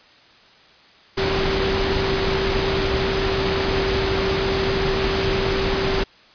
sine tone in noise, 387.1 Hz, G4, 22 cents flat, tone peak -22 dBFS, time 1.17-6.04 s, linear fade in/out 10 ms, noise pink, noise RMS -22 dBFS, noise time 1.17-6.04 s, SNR -3 dB, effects white hiss -50 dBFS RMS until 6.34 s + resampled to 11025 Hz

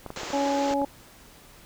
clicks, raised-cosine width 1 ms, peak -21 dBFS, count 7, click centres 0.063 / 0.104 / 0.174 / 0.233 / 0.304 / 0.711 / 0.817 s
pink band-pass noise, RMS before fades -36 dBFS, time 0.16-0.74 s, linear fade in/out 2 ms, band 290 to 7500 Hz, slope 96 dB/octave
harmonic tone, 280 Hz, C#4, 18 cents sharp, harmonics 1 / 2 / 3, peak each -27 / -27 / -27 dBFS, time 0.33-0.85 s, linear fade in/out 5 ms
effects pink hiss -51 dBFS RMS until 1.65 s

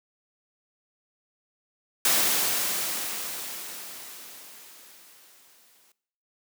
white noise with exponential decay, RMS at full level -21 dBFS, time 2.05-5.92 s, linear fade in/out 2 ms, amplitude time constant 840 ms, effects noise-tail reverb RT60 0.7 s tail -20 dB re dry + high-pass 200 Hz 12 dB/octave

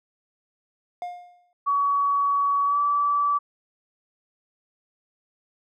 triangle tone with exponential decay, 710 Hz, F5, 28 cents sharp, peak -25 dBFS, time 1.02-1.53 s, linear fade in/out 1 ms, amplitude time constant 110 ms
sine tone with pitch glide, 1130 to 1155.1 Hz, C#6 to D6, +33 to -29 cents, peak -19 dBFS, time 1.66-3.39 s, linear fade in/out 20 ms, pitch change +38 cents, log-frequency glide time 2.65-2.78 s
effects none

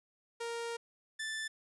sawtooth tone pair in turn, 466.2 / 1760.1 Hz, A#4 / A6, 0 / 0 cents, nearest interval octave + major seventh, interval 2300 cents, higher second, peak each -33 / -33 dBFS, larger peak neither, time 0.4-0.77 / 1.19-1.48 s, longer first, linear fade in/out 10 ms, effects resampled to 24000 Hz + 12-bit

